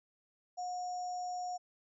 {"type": "tone with sample-and-hold", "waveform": "sine", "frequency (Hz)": 723, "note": "F#5", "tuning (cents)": -40, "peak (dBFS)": -36, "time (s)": [0.57, 1.58], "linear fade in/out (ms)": 20, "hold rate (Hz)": 6300, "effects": ["resampled to 22050 Hz"]}